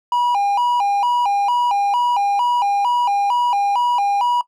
triangle tone with vibrato, 884 Hz, A5, 8 cents sharp, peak -13 dBFS, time 0.12-4.41 s, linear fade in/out 2 ms, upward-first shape square, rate 2.2 Hz, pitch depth 160 cents each way, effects noise-tail reverb RT60 0.1 s tail -18 dB re dry

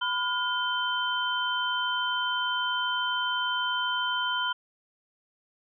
sine tone cluster, 1000 / 1427 / 3094 Hz, B5 / F6 / G7, +21 / +37 / -23 cents, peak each -30 dBFS, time 0.01-4.53 s, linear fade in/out 10 ms, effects none

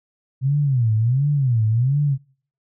sine tone with vibrato, 126.3 Hz, B2, 39 cents sharp, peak -15 dBFS, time 0.41-2.18 s, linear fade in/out 50 ms, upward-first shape sine, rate 1.4 Hz, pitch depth 260 cents each way, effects noise-tail reverb RT60 0.5 s tail -25 dB re dry

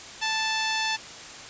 10% pulse tone, 880 Hz, A5, in tune, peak -16 dBFS, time 0.21-0.97 s, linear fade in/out 20 ms, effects white hiss -41 dBFS RMS until 1.49 s + resampled to 16000 Hz

